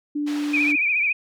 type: tone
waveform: sine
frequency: 293.7 Hz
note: D4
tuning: in tune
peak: -22 dBFS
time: 0.15-0.76 s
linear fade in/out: 10 ms
type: band-pass noise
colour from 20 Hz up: white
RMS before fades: -38 dBFS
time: 0.26-0.73 s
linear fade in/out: 20 ms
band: 340 to 3600 Hz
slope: 12 dB/octave
type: tone with vibrato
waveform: sine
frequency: 2400 Hz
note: D7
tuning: 37 cents sharp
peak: -18 dBFS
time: 0.53-1.13 s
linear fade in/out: 10 ms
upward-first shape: triangle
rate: 14 Hz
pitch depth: 100 cents each way
effects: none